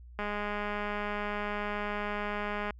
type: click train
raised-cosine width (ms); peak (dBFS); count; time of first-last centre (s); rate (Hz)
0.5; -20; 522; 0.19-2.707; 207
effects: added 60 Hz sine -47 dBFS peak until 2.79 s